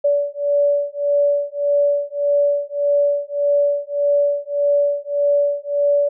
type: beating tone pair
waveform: sine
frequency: 574 / 575.7 Hz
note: D5 / D5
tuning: -40 / -35 cents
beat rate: 1.7 Hz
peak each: -18 dBFS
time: 0.04-6.09 s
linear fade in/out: 10 ms
effects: none